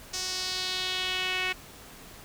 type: tone with band-pass filter sweep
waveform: sawtooth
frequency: 370 Hz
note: F#4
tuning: in tune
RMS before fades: -31 dBFS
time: 0.13-1.53 s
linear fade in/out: 10 ms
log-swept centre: 5800 to 2400 Hz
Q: 2.6
effects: pink hiss -48 dBFS RMS until 2.24 s